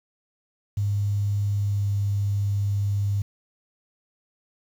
sine tone with pitch glide, 101.7 to 100.82 Hz, G#2 to G2, -36 to +49 cents, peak -21 dBFS, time 0.77-3.22 s, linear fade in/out 5 ms, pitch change -15 cents, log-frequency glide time 1.51-1.89 s, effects 8-bit

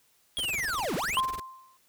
square linear two-way sweep, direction down then up, 3352 to 138.8 to 3352 Hz, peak -29 dBFS, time 0.37-1.2 s, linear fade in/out 0 ms, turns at 0.95 s
pink noise with tremolo, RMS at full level -39 dBFS, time 0.38-1.4 s, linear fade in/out 5 ms, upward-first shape sine, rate 20 Hz, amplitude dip 100%
sine tone with exponential decay, 1046.5 Hz, C6, in tune, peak -21 dBFS, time 1.17-1.77 s, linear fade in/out 0 ms, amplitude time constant 130 ms
effects white hiss -66 dBFS RMS until 1.88 s

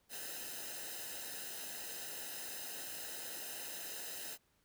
white noise with comb filter, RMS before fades -45 dBFS, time 0.09-4.38 s, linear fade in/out 50 ms, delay 0.88 ms, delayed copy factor -0.75, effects pink hiss -75 dBFS RMS until 4.64 s

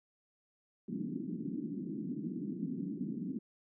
pink band-pass noise, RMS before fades -39 dBFS, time 0.88-3.39 s, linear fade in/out 2 ms, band 170 to 320 Hz, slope 48 dB/octave, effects none

